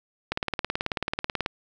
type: click train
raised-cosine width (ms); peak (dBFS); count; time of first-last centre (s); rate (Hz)
0.3; -10; 22; 0.32-1.461; 18.4
effects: none